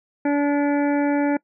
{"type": "harmonic tone", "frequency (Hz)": 287.9, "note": "D4", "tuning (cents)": -34, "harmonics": [1, 2, 3, 5, 6, 7, 8], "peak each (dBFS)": [-18, -25, -28, -34, -34, -39, -38], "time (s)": [0.25, 1.37], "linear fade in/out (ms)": 5, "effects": ["noise-tail reverb RT60 0.1 s tail -23 dB re dry"]}